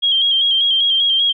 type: tone with vibrato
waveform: sine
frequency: 3225 Hz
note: G7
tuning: 48 cents sharp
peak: -12 dBFS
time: 0.02-1.33 s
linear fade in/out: 20 ms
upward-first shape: square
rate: 5.1 Hz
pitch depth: 36 cents each way
effects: none